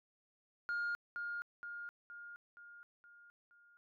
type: tone with echo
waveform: sine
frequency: 1417 Hz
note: F6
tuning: 25 cents sharp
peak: -33 dBFS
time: 0.69-0.95 s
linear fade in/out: 0 ms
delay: 470 ms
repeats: 6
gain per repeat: -5 dB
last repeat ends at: 3.77 s
effects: tanh soft clip ceiling -33 dBFS